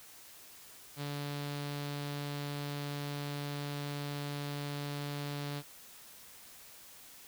sawtooth tone with low-pass filter, 144.2 Hz, D3, 31 cents flat, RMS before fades -39 dBFS, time 0.96-5.63 s, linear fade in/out 50 ms, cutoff 4300 Hz, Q 2.4, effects white hiss -54 dBFS RMS until 7.27 s

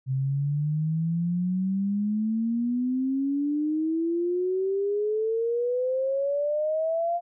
sine exponential sweep, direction up, 130 to 700 Hz, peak -23 dBFS, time 0.06-7.21 s, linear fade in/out 50 ms, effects none

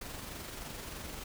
pink noise with amplitude modulation, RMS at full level -42 dBFS, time 0.01-1.24 s, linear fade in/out 5 ms, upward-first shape sine, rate 23.3 Hz, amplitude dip 35%, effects none

